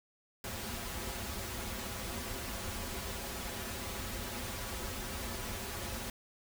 pink noise with comb filter, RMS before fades -40 dBFS, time 0.44-6.1 s, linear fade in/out 2 ms, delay 6.6 ms, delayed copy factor -0.8, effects none

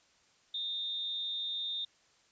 sine tone with amplitude modulation, 3646 Hz, A#7, 39 cents flat, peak -31 dBFS, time 0.54-1.85 s, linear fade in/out 5 ms, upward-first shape sine, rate 258 Hz, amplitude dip 60%, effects white hiss -67 dBFS RMS until 2.31 s + resampled to 16000 Hz

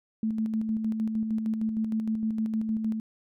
sine tone with tremolo, 220 Hz, A3, in tune, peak -24 dBFS, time 0.23-3 s, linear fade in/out 2 ms, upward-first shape square, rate 6.5 Hz, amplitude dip 40%, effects none

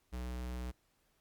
square tone, 61.74 Hz, B1, in tune, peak -39 dBFS, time 0.12-0.72 s, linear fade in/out 20 ms, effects pink hiss -75 dBFS RMS until 1.2 s + Opus 48 kbps

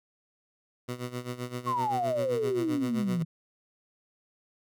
15% pulse tone with tremolo, 123.47 Hz, B2, in tune, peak -25 dBFS, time 0.88-3.23 s, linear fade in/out 10 ms, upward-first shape sine, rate 7.7 Hz, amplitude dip 80%
sine exponential sweep, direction down, 1108.7 to 156.9 Hz, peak -26 dBFS, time 1.66-3.25 s, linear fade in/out 20 ms
effects none

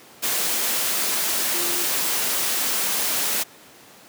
sine tone in noise, 348.1 Hz, F4, 6 cents flat, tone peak -32 dBFS, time 1.53-1.85 s, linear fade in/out 20 ms, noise white, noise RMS -23 dBFS, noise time 0.22-3.44 s, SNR -12 dB, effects pink hiss -47 dBFS RMS until 4.08 s + high-pass 200 Hz 12 dB/octave

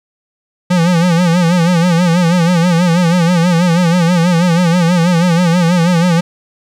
square tone with vibrato, 173.1 Hz, F3, 15 cents flat, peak -9 dBFS, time 0.7-6.21 s, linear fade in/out 10 ms, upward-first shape sine, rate 6.2 Hz, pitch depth 96 cents each way, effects low-pass 8000 Hz 12 dB/octave + 8-bit

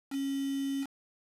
sine tone with quantisation, 274.6 Hz, C#4, 16 cents flat, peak -30 dBFS, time 0.1-0.87 s, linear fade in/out 50 ms, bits 7, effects resampled to 32000 Hz

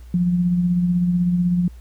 sine tone with tremolo, 176.9 Hz, F3, 23 cents sharp, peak -14 dBFS, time 0.14-1.68 s, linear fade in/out 2 ms, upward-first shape sine, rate 16 Hz, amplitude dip 35%, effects added 60 Hz sine -37 dBFS peak until 1.8 s + pink hiss -56 dBFS RMS until 1.8 s

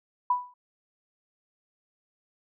sine tone with exponential decay, 987.8 Hz, B5, in tune, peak -18 dBFS, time 0.3-0.54 s, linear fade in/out 5 ms, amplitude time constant 52 ms, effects none

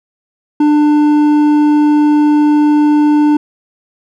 triangle tone with hard clipping, 297.7 Hz, D4, 24 cents sharp, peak -8 dBFS, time 0.6-3.37 s, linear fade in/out 5 ms, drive 10 dB, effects none

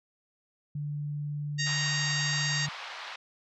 sine tone, 146.83 Hz, D3, in tune, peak -31 dBFS, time 0.75-2.69 s, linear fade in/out 5 ms
harmonic tone, 932.3 Hz, A#5, in tune, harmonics 2 / 3 / 4 / 5 / 6 / 7 / 8, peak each -32 / -38 / -37 / -34 / -41 / -37 / -42 dBFS, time 1.58-2.67 s, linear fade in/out 20 ms
pink band-pass noise, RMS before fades -41 dBFS, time 1.66-3.16 s, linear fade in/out 5 ms, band 780 to 4400 Hz, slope 24 dB/octave
effects none

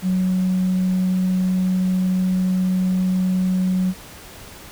sine tone, 185 Hz, F#3, in tune, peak -15 dBFS, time 0.02-3.94 s, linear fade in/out 50 ms, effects tanh soft clip ceiling -13 dBFS + pink hiss -40 dBFS RMS until 4.71 s

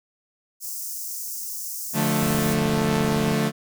white high-pass noise, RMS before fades -32 dBFS, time 0.6-2.57 s, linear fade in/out 50 ms, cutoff 5300 Hz, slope 48 dB/octave
sawtooth chord, D minor, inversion none, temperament equal with one note detuned, 146.83 / 177.26 / 220 Hz, D3 / F3 / A3, 0 / +26 / 0 cents, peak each -21 / -23 / -19 dBFS, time 1.93-3.52 s, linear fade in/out 50 ms
click train, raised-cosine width 5 ms, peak -23 dBFS, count 29, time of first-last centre 2.23-3.319 s, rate 25.7 Hz
effects none

